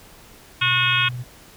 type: tone with tremolo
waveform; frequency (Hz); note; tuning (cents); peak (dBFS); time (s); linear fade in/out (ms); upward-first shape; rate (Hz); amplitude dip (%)
sine; 123.47; B2; 0; -26; 0.61-1.24; 20; sine; 19; 30
type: harmonic tone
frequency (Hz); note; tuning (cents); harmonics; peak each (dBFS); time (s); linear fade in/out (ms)
363.3; F#4; -32; 3 / 4 / 5 / 6 / 7 / 8 / 9 / 10; -26 / -23 / -31 / -29 / -21 / -28 / -23 / -32; 0.61-1.09; 10
effects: pink hiss -47 dBFS RMS until 1.56 s